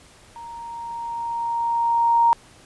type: tone with level ramp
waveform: sine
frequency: 932.3 Hz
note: A#5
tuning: in tune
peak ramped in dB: -35 to -12 dBFS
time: 0.36-2.33 s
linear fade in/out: 0 ms
effects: pink hiss -50 dBFS RMS until 2.65 s + resampled to 24000 Hz